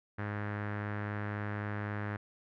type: tone with low-pass filter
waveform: sawtooth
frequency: 103.83 Hz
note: G#2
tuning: in tune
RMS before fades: -37 dBFS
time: 0.18-2.17 s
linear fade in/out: 10 ms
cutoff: 1700 Hz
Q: 3.3
effects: none